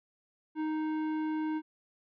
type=tone with tanh clipping; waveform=sine; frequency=311.1 Hz; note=D#4; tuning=in tune; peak=-32 dBFS; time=0.55-1.62 s; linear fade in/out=50 ms; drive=13 dB; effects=none